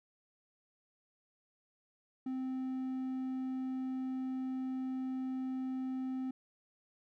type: tone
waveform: triangle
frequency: 260 Hz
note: C4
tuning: 11 cents flat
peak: -33 dBFS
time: 2.26-6.31 s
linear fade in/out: 5 ms
effects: none